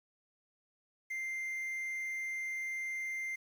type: tone with quantisation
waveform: triangle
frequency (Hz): 2093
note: C7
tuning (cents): 0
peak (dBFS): -34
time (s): 1.1-3.36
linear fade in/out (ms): 10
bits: 10
effects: none